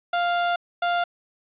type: tone pair in turn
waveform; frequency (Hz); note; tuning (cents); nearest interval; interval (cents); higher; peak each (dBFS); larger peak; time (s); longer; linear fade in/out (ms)
30% pulse; 698.5 / 698.5; F5 / F5; 0 / 0; unison; 0; neither; -18; neither; 0.13-0.56 / 0.82-1.04; first; 5
effects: resampled to 8000 Hz + 8-bit